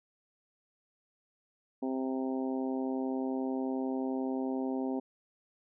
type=harmonic tone; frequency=131.3 Hz; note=C3; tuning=6 cents sharp; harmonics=2 / 3 / 4 / 5 / 6 / 7; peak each=-32 / -38 / -42 / -44 / -44 / -48 dBFS; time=1.82-5 s; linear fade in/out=10 ms; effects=none